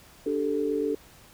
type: chord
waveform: sine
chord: D suspended fourth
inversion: none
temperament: equal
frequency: 293.7 / 392 / 440 Hz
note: D4 / G4 / A4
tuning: 0 / 0 / 0 cents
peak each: -29 / -31 / -27 dBFS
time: 0.26-0.95 s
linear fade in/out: 5 ms
effects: pink hiss -53 dBFS RMS until 1.33 s